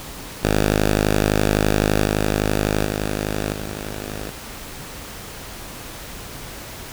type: tone with level steps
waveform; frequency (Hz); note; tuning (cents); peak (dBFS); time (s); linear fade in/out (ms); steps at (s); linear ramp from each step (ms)
5% pulse; 51.8; G#1; -4; -5 / -7 / -11 / -18; 0.43-4.31; 5; 2.05 / 2.84 / 3.52; 20
effects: pink hiss -35 dBFS RMS until 6.92 s